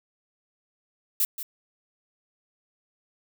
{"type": "noise with echo", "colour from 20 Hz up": "violet", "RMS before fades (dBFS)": -23, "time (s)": [1.2, 1.25], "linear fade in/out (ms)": 2, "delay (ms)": 180, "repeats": 1, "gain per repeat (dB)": -11, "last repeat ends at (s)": 1.43, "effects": []}